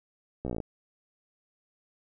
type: slowing click train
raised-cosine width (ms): 2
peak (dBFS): -20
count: 10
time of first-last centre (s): 0.45-0.602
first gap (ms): 15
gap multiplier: 1.03
effects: none